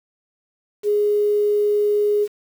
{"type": "tone with quantisation", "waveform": "sine", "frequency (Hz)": 415.3, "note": "G#4", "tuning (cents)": 0, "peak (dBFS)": -15, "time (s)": [0.83, 2.28], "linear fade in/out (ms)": 50, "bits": 7, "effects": []}